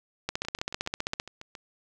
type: two click trains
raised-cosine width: 0.2 ms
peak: -12 / -24 dBFS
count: 15 / 9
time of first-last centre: 0.29-1.199 / 0.45-1.552 s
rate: 15.4 / 7.26 Hz
effects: none